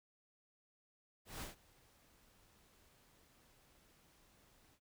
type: noise with ADSR envelope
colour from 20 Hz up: pink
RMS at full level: -45 dBFS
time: 1.25-4.8 s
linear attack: 160 ms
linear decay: 140 ms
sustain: -24 dB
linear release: 70 ms
effects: none